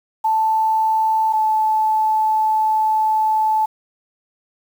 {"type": "tone pair in turn", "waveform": "sine", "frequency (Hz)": [880, 869.9], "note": ["A5", "A5"], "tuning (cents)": [0, -20], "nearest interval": "unison", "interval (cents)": 20, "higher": "first", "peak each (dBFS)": -14, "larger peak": "neither", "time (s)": [[0.24, 1.33], [1.33, 3.66]], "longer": "second", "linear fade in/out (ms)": 10, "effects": ["7-bit"]}